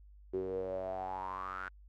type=tone with band-pass filter sweep; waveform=sawtooth; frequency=93.8 Hz; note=F#2; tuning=24 cents sharp; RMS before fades=-39 dBFS; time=0.33-1.69 s; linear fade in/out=10 ms; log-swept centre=370 to 1500 Hz; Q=9.9; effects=added 50 Hz sine -54 dBFS peak until 1.88 s